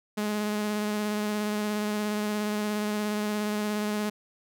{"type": "tone with vibrato", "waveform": "sawtooth", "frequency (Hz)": 210, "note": "G#3", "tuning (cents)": 19, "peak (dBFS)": -23, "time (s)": [0.17, 4.1], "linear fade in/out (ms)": 10, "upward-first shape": "square", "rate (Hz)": 17, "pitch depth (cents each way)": 13, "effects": []}